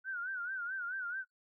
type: tone with vibrato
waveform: sine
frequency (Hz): 1480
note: F#6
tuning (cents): 0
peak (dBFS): -36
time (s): 0.04-1.25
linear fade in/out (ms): 50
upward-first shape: sine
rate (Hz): 4.6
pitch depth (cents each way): 110
effects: noise-tail reverb RT60 0.1 s tail -21 dB re dry